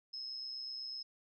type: tone with amplitude modulation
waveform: sine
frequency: 5170 Hz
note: E8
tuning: 34 cents flat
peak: -38 dBFS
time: 0.13-1.03 s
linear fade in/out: 10 ms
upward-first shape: sine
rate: 128 Hz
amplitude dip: 60%
effects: none